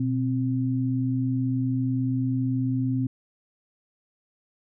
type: tone pair together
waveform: sine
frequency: 123.47 / 261.6 Hz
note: B2 / C4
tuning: 0 / 0 cents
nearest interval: octave + minor second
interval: 1300 cents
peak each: -25 dBFS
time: 0-3.07 s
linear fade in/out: 5 ms
effects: none